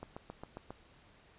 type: click train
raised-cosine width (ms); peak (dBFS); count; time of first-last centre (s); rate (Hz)
1; -29; 6; 0.03-0.706; 7.4
effects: pink hiss -62 dBFS RMS until 1.38 s + resampled to 8000 Hz